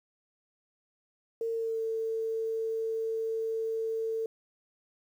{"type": "tone with pitch glide", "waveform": "sine", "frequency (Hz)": [456, 447.9], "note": ["A#4", "A4"], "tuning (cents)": [-38, 31], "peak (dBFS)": -29, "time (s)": [1.41, 4.26], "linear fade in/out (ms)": 2, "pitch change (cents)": -31, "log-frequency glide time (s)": [1.53, 1.8], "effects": ["10-bit"]}